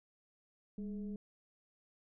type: tone with frequency modulation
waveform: sine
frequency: 202 Hz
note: G#3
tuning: 48 cents flat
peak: -39 dBFS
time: 0.78-1.16 s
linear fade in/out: 2 ms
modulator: 222 Hz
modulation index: 0.51
effects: none